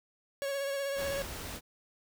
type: tone with vibrato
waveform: 45% pulse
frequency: 555 Hz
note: C#5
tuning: 2 cents sharp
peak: -32 dBFS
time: 0.42-1.22 s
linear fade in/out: 0 ms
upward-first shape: sine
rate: 16 Hz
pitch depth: 25 cents each way
type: noise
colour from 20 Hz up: pink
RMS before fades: -41 dBFS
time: 0.95-1.61 s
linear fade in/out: 50 ms
effects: none